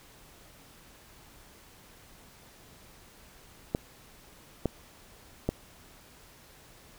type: clicks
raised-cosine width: 2 ms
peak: -13 dBFS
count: 3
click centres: 3.749 / 4.657 / 5.49 s
effects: pink hiss -55 dBFS RMS until 6.98 s